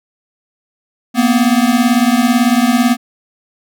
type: beating tone pair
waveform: square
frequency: 233.1 / 251.1 Hz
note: A#3 / B3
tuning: 0 / +29 cents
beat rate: 18 Hz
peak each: -13 dBFS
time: 1.14-2.97 s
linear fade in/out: 50 ms
effects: none